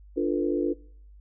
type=chord; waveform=sine; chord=B half-diminished seventh; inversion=first; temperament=equal with one note detuned; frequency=293.7 / 349.2 / 444.6 / 493.9 Hz; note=D4 / F4 / A4 / B4; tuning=0 / 0 / +18 / 0 cents; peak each=-27 / -27 / -30 / -32 dBFS; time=0.16-0.74 s; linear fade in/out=20 ms; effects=noise-tail reverb RT60 0.6 s tail -23 dB re dry + added 50 Hz sine -47 dBFS peak until 1.2 s